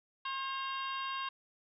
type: harmonic tone with a mistuned harmonic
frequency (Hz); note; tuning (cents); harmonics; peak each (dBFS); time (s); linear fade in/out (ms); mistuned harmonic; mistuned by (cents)
535; C5; +38; 2 / 3 / 4 / 5 / 6 / 7 / 8 / 9; -37 / -45 / -52 / -43 / -50 / -47 / -56 / -58; 0.25-1.29; 5; 5; +64
effects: none